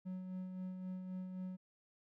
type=tone with tremolo; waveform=triangle; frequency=185 Hz; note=F#3; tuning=in tune; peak=-38 dBFS; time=0.05-1.57 s; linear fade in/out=20 ms; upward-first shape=sine; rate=3.8 Hz; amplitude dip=40%; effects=none